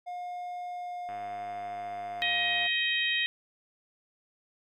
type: tone with pitch glide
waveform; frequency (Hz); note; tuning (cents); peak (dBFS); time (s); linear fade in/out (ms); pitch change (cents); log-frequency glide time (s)
triangle; 714 to 702.1; F5 to F5; +38 to +9; -33; 0.06-2.68; 20; -29; 0.67-2.47
type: click train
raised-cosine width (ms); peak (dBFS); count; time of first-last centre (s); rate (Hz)
0.5; -32; 163; 1.09-2.663; 103
type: harmonic tone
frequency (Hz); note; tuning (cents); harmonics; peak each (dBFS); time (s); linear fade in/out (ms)
630; D#5; +21; 3 / 4 / 5 / 6; -30 / -31 / -32 / -33; 2.22-3.26; 0
effects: none